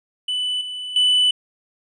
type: tone with level steps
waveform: triangle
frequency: 2988 Hz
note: F#7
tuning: 16 cents sharp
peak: -19 / -26 / -12 dBFS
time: 0.28-1.31 s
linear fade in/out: 5 ms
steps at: 0.61 / 0.96 s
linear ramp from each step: 2 ms
effects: resampled to 22050 Hz